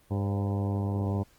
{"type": "harmonic tone with a mistuned harmonic", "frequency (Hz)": 100, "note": "G2", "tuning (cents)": 35, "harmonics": [1, 2, 3, 4, 5, 6, 7, 8, 9, 10], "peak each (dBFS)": [-27, -33, -37, -39, -41, -43, -44, -45, -46, -47], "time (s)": [0.1, 1.24], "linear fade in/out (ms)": 20, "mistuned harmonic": 6, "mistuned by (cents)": -48, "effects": ["pink hiss -62 dBFS RMS until 1.38 s", "Opus 24 kbps"]}